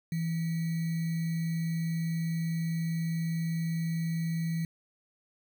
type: tone with sample-and-hold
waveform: sine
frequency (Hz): 164.81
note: E3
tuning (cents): 0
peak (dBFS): -28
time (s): 0.12-4.65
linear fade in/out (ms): 2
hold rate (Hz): 2100
effects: none